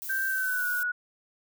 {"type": "noise", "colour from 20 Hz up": "violet", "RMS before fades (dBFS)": -37, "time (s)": [0.02, 0.83], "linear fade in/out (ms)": 0}
{"type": "tone with pitch glide", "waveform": "sine", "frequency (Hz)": [1568, 1463], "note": ["G6", "F#6"], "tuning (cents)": [0, -20], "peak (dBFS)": -26, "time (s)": [0.09, 0.92], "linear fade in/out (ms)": 10, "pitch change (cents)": -120, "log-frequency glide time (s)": [0.27, 0.67]}
{"effects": []}